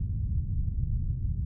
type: low-pass noise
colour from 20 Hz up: white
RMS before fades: -29 dBFS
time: 0-1.45 s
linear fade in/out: 5 ms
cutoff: 120 Hz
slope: 24 dB/octave
effects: none